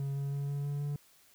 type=tone with pitch steps; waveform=triangle; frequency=138.59 / 139.8 / 141.01 / 142.24 / 143.48 / 144.73 Hz; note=C#3 / C#3 / C#3 / C#3 / D3 / D3; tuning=0 / +15 / +30 / +45 / -40 / -25 cents; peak=-30 dBFS; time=0-0.96 s; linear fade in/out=2 ms; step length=160 ms; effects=white hiss -63 dBFS RMS until 1.34 s